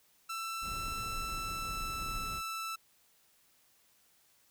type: tone with pitch glide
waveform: sawtooth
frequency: 1334 to 1322.5 Hz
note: E6 to E6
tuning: +20 to +5 cents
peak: -33 dBFS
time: 0.29-2.76 s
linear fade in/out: 10 ms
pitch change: -15 cents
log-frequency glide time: 0.85-2.07 s
type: noise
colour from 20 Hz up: brown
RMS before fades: -43 dBFS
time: 0.61-2.42 s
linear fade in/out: 50 ms
effects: white hiss -68 dBFS RMS until 4.5 s